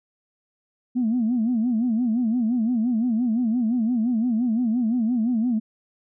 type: tone with vibrato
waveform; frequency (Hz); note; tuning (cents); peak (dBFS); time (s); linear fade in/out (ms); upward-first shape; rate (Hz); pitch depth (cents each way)
sine; 233.9; A#3; +6; -18; 0.95-5.6; 20; sine; 5.8; 140
effects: tanh soft clip ceiling -15 dBFS